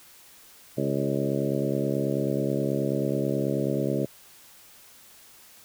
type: harmonic tone with a mistuned harmonic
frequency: 69.3 Hz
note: C#2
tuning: in tune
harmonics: 2 / 3 / 4 / 5 / 6 / 7 / 8 / 9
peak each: -30 / -31 / -31 / -31 / -32 / -36 / -33 / -36 dBFS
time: 0.77-4.06 s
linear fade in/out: 10 ms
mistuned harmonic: 8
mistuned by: +16 cents
effects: white hiss -52 dBFS RMS until 5.64 s